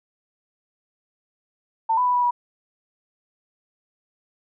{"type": "tone with pitch steps", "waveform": "sine", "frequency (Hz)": [898, 995, 988, 980, 970], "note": ["A5", "B5", "B5", "B5", "B5"], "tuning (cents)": [35, 13, 0, -14, -31], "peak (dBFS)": -17, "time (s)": [1.89, 2.31], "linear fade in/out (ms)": 10, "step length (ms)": 84, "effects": []}